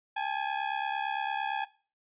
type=ring-modulated tone; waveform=sawtooth; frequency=834 Hz; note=G#5; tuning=7 cents sharp; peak=-23 dBFS; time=0.16-1.65 s; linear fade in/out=10 ms; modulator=34.4 Hz; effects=noise-tail reverb RT60 0.4 s tail -20 dB re dry + resampled to 8000 Hz